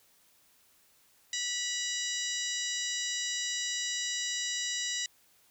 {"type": "harmonic tone with a mistuned harmonic", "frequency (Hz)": 975, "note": "B5", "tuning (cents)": -23, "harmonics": [2, 3, 4, 5, 6, 7, 8], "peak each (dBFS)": [-39, -39, -37, -42, -38, -42, -39], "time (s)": [1.33, 5.06], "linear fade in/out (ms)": 2, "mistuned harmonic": 8, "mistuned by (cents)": -48, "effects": ["white hiss -65 dBFS RMS until 5.5 s"]}